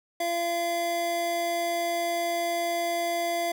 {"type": "tone pair together", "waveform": "square", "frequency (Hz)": [341.8, 683.6], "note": ["F4", "F5"], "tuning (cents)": [-37, -37], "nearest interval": "octave", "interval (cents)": 1200, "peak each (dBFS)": [-35, -27], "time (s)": [0.2, 3.52], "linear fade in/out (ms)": 5, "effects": []}